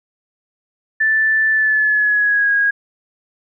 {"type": "tone with pitch glide", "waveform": "sine", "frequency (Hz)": [1760, 1642.1], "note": ["A6", "G#6"], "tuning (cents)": [0, -20], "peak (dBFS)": -12, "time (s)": [1, 2.71], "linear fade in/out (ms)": 10, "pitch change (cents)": -120, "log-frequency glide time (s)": [1.51, 2.53], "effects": []}